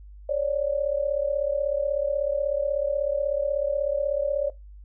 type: tone pair together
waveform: sine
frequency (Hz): 551 / 587.3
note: C#5 / D5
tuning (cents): -11 / 0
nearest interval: minor second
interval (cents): 111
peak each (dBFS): -25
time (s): 0.29-4.5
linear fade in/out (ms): 5
effects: noise-tail reverb RT60 0.2 s tail -21 dB re dry + added 50 Hz sine -42 dBFS peak until 4.84 s